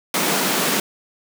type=high-pass noise; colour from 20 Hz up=pink; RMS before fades=-20 dBFS; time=0.14-0.8 s; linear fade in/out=2 ms; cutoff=170 Hz; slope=48 dB/octave; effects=none